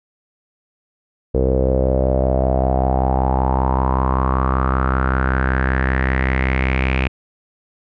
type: tone with low-pass filter sweep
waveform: sawtooth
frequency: 65.2 Hz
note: C2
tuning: 5 cents flat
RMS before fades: -17 dBFS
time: 1.34-7.08 s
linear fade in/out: 10 ms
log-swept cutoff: 470 to 2500 Hz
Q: 6
effects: none